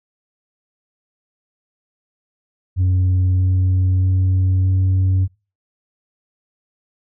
sine tone with pitch steps, 92 / 92.64 / 93.28 / 93.93 Hz, F#2 / F#2 / F#2 / F#2, -9 / +3 / +15 / +27 cents, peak -10 dBFS, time 2.76-5.28 s, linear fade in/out 50 ms, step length 630 ms, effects noise-tail reverb RT60 0.3 s tail -23 dB re dry + tanh soft clip ceiling -12 dBFS

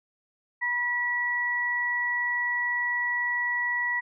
sine tone pair together, 971 / 1942 Hz, B5 / B6, -30 / -30 cents, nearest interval octave, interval 1200 cents, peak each -33 / -25 dBFS, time 0.61-4.01 s, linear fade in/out 20 ms, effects none

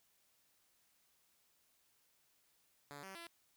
5% pulse tone with pitch steps, 143.6 / 192.2 / 338.3 Hz, D3 / G3 / E4, -39 / -34 / +45 cents, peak -38 dBFS, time 2.91-3.27 s, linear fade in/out 0 ms, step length 120 ms, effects white hiss -75 dBFS RMS until 3.56 s

